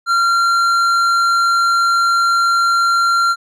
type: tone with tanh clipping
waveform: sine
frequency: 1377 Hz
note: F6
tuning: 25 cents flat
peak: -13 dBFS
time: 0.06-3.36 s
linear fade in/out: 50 ms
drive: 11 dB
effects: none